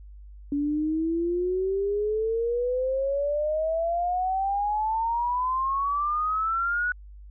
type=exponential sweep; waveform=sine; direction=up; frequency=283.6 to 1480 Hz; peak=-23 dBFS; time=0.52-6.92 s; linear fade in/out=2 ms; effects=added 50 Hz sine -42 dBFS peak until 7.3 s